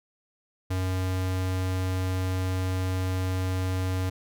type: tone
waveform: square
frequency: 92.9 Hz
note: F#2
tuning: 7 cents sharp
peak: -26 dBFS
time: 0.7-4.1 s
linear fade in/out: 10 ms
effects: none